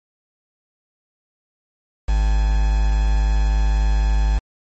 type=tone with quantisation; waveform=triangle; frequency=51.91 Hz; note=G#1; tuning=in tune; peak=-12 dBFS; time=2.08-4.39 s; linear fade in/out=10 ms; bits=5; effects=MP3 32 kbps